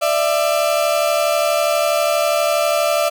35% pulse tone pair together, 594.7 / 667 Hz, D5 / E5, +22 / +20 cents, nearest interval major second, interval 198 cents, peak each -16 dBFS, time 0.01-3.1 s, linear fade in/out 20 ms, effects none

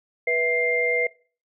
sine tone cluster, 489 / 655 / 2103 Hz, B4 / E5 / C7, -17 / -11 / +8 cents, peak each -24 / -29 / -22 dBFS, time 0.27-1.07 s, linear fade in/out 5 ms, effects noise-tail reverb RT60 0.4 s tail -22 dB re dry

